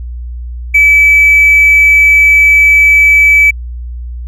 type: tone with hard clipping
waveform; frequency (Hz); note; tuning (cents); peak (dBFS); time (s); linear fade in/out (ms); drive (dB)
sine; 2300; D7; -37; -3; 0.74-3.51; 10; 1
effects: added 60 Hz sine -19 dBFS peak until 4.27 s + resampled to 32000 Hz